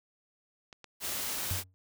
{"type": "clicks", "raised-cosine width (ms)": 0.2, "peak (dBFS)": -30, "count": 2, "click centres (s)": [0.728, 0.843]}
{"type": "noise", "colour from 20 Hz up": "white", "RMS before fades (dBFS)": -35, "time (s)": [1, 1.64], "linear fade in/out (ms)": 50}
{"type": "tone with exponential decay", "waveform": "triangle", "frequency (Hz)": 92.5, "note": "F#2", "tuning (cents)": 0, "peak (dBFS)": -26, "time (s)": [1.51, 1.74], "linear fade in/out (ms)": 0, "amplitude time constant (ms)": 49}
{"effects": []}